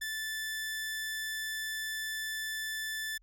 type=tone; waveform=sawtooth; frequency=1755 Hz; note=A6; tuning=5 cents flat; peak=-31 dBFS; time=0.01-3.18 s; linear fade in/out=10 ms; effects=added 40 Hz sine -61 dBFS peak until 3.22 s